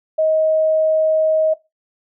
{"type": "tone", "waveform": "sine", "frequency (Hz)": 630, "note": "D#5", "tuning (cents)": 21, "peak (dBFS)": -13, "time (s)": [0.18, 1.54], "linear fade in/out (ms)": 10, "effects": ["noise-tail reverb RT60 0.2 s tail -17 dB re dry"]}